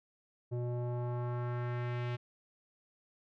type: tone with low-pass filter sweep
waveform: square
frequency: 121.7 Hz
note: B2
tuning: 25 cents flat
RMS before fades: -36 dBFS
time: 0.51-2.17 s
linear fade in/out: 20 ms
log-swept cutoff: 490 to 2900 Hz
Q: 1.5
effects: none